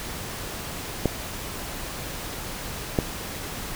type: clicks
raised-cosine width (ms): 2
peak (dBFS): -6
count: 2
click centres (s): 1.057 / 2.988
effects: pink hiss -34 dBFS RMS until 3.75 s